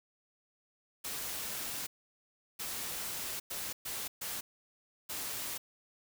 white noise bursts at uneven times, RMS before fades -39 dBFS, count 6, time 1.04-1.87 / 2.59-3.4 / 3.5-3.73 / 3.85-4.08 / 4.21-4.41 / 5.09-5.58 s, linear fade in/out 10 ms, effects none

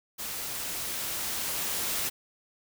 white noise with level ramp, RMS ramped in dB -36 to -30 dBFS, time 0.18-2.1 s, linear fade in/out 20 ms, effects none

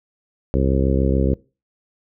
harmonic tone, 66.9 Hz, C2, 39 cents sharp, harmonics 1 / 2 / 3 / 4 / 5 / 6 / 7 / 8, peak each -19 / -22 / -24 / -25 / -26 / -27 / -27 / -28 dBFS, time 0.54-1.34 s, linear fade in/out 0 ms, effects noise-tail reverb RT60 0.3 s tail -22 dB re dry

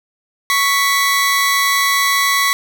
sawtooth tone pair together, 1112.9 / 1975.5 Hz, C#6 / B6, +6 / 0 cents, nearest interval minor seventh, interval 994 cents, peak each -12 dBFS, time 0.5-2.53 s, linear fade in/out 0 ms, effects none

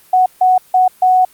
sine tone bursts at uneven times, 740 Hz, F#5, in tune, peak -7 dBFS, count 4, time 0.13-0.26 / 0.41-0.58 / 0.74-0.88 / 1.02-1.25 s, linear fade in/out 5 ms, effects white hiss -47 dBFS RMS until 1.33 s + Opus 32 kbps

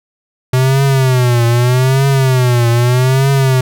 square tone with vibrato, 127.2 Hz, C3, 48 cents flat, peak -9 dBFS, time 0.53-3.61 s, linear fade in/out 5 ms, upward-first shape triangle, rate 0.81 Hz, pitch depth 150 cents each way, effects none

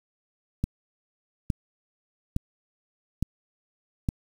click train, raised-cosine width 5 ms, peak -12 dBFS, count 5, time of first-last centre 0.64-4.088 s, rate 1.16 Hz, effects 7-bit

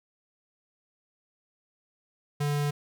square tone, 145.6 Hz, D3, 15 cents flat, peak -26 dBFS, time 2.4-2.71 s, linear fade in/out 10 ms, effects none

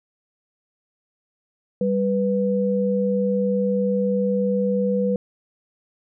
sine tone pair together, 196 / 492.9 Hz, G3 / B4, 0 / -3 cents, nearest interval octave + major third, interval 1597 cents, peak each -21 dBFS, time 1.81-5.16 s, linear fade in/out 2 ms, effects none

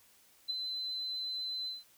sine tone with ADSR envelope, 4046 Hz, B7, 41 cents sharp, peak -29 dBFS, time 0.48-1.84 s, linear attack 23 ms, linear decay 11 ms, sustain -6 dB, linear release 170 ms, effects white hiss -64 dBFS RMS until 1.97 s

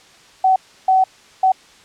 sine tone bursts at uneven times, 756 Hz, F#5, 37 cents sharp, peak -10 dBFS, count 3, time 0.44-0.56 / 0.88-1.04 / 1.43-1.52 s, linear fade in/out 5 ms, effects white hiss -47 dBFS RMS until 1.84 s + low-pass 6000 Hz 12 dB/octave

